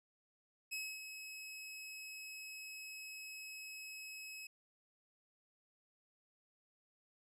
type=tone with ADSR envelope; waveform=sawtooth; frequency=2566 Hz; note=E7; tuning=47 cents flat; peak=-36 dBFS; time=0.71-4.47 s; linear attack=20 ms; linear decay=260 ms; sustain=-8 dB; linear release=4 ms; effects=resampled to 32000 Hz